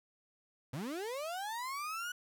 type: linear sweep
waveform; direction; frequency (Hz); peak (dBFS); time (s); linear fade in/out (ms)
35% pulse; up; 115.3 to 1480; -36; 0.73-2.12; 5
effects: none